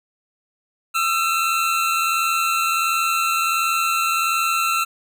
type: tone pair together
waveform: 25% pulse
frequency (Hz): 1263.6 / 1345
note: D#6 / E6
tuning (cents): +26 / +34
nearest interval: minor second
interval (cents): 108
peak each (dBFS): -23 / -15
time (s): 0.94-4.85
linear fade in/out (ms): 20
effects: none